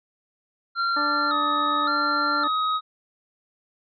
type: tone with vibrato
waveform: square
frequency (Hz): 1318.5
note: E6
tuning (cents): 0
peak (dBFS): -22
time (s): 0.75-2.81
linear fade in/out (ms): 50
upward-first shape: square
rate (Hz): 0.89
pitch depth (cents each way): 75
type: harmonic tone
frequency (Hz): 293.7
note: D4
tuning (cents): 0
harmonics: 1 / 2 / 3 / 4 / 6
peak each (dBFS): -31 / -34 / -33 / -31 / -36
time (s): 0.96-2.48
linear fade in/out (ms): 10
effects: resampled to 11025 Hz